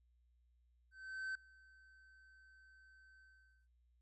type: tone with ADSR envelope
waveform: triangle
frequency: 1539 Hz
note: G6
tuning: 32 cents flat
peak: -37 dBFS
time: 0.91-3.68 s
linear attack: 440 ms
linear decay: 4 ms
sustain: -24 dB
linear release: 470 ms
effects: added 60 Hz sine -70 dBFS peak until 4.01 s + resampled to 22050 Hz